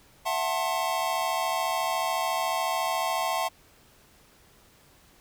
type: chord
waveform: square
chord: F# half-diminished seventh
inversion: third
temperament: just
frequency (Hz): 666 / 740 / 888 / 1065.6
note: E5 / F#5 / A5 / C6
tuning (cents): +18 / 0 / +16 / +31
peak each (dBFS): -32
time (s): 0.25-3.49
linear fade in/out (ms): 20
effects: pink hiss -58 dBFS RMS until 5.2 s